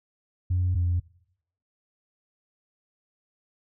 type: tone pair in turn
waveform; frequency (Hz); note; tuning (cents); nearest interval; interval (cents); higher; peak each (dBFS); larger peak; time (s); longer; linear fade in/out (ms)
sine; 90.3 / 87.63; F#2 / F2; -42 / +6; minor second; 52; first; -20; neither; 0.5-0.75 / 0.75-1; neither; 10
effects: noise-tail reverb RT60 0.7 s tail -21 dB re dry + tanh soft clip ceiling -18 dBFS